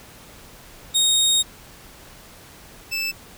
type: tone pair in turn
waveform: 25% pulse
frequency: 3729 / 2637 Hz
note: A#7 / E7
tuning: 0 / 0 cents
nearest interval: tritone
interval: 600 cents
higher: first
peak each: -12 / -19 dBFS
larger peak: first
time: 0.94-1.43 / 2.91-3.12 s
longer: first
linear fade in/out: 20 ms
effects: pink hiss -45 dBFS RMS until 3.37 s